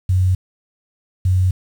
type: tone pair in turn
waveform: sine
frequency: 92.5 / 92.5 Hz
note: F#2 / F#2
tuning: 0 / 0 cents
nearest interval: unison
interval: 0 cents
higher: neither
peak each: -12 dBFS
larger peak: neither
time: 0.09-0.35 / 1.25-1.51 s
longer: neither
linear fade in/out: 5 ms
effects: 7-bit